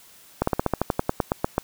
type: slowing click train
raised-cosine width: 1 ms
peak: -6 dBFS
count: 14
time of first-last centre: 0.42-1.581 s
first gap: 54 ms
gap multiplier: 1.08
effects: white hiss -51 dBFS RMS until 1.63 s